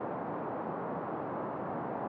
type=band-pass noise; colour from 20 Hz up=white; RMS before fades=-37 dBFS; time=0-2.08 s; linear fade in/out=10 ms; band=130 to 1000 Hz; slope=24 dB/octave; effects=none